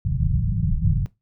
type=low-pass noise; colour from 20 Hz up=white; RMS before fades=-21 dBFS; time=0.05-1.06 s; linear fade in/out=0 ms; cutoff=180 Hz; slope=96 dB/octave; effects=noise-tail reverb RT60 0.2 s tail -18 dB re dry